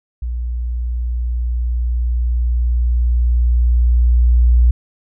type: tone with level ramp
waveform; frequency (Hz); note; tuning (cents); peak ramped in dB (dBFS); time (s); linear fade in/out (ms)
sine; 59.9; A#1; +48; -19 to -7; 0.22-4.71; 5
effects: none